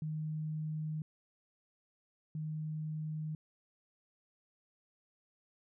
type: tone pair in turn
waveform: sine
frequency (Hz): 155 / 155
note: D#3 / D#3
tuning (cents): -6 / -6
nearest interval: unison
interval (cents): 0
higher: neither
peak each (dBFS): -35 / -36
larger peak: first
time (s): 0.02-1.02 / 2.35-3.35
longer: neither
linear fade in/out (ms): 2
effects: none